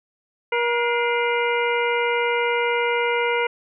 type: harmonic tone with a mistuned harmonic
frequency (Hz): 476.1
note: A#4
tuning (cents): +37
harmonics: 1 / 2 / 3 / 4 / 5 / 6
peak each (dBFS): -22 / -25 / -28 / -26 / -30 / -33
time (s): 0.52-3.47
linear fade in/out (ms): 5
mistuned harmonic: 4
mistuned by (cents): +150
effects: none